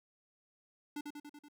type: tone with echo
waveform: square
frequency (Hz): 293.7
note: D4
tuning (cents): 0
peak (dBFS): -39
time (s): 0.96-1.01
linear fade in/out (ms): 5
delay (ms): 95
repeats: 5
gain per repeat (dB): -3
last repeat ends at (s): 1.485
effects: none